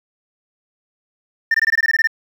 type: tone bursts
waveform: sine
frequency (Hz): 1800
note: A6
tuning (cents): +39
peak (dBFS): -9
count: 11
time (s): 1.51-2.073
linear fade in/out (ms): 5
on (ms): 33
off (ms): 20
effects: tanh soft clip ceiling -11 dBFS + 7-bit